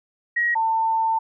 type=tone pair in turn; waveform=sine; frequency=1898 / 895.7 Hz; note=A#6 / A5; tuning=+31 / +31 cents; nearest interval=octave + minor second; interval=1300 cents; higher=first; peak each=-18 dBFS; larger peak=neither; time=0.36-0.55 / 0.55-1.19 s; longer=second; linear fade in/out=10 ms; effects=none